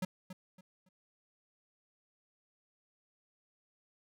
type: tone with echo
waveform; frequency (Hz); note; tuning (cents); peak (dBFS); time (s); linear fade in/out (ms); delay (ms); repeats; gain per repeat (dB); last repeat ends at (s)
square; 185; F#3; 0; -33; 0.02-0.05; 5; 280; 3; -11; 0.89
effects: none